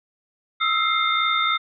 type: tone cluster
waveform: sine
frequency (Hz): 1278 / 1341 / 2106 / 3628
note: D#6 / E6 / C7 / A#7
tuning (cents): +46 / +29 / +11 / -48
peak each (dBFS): -24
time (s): 0.6-1.58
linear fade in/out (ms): 20
effects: none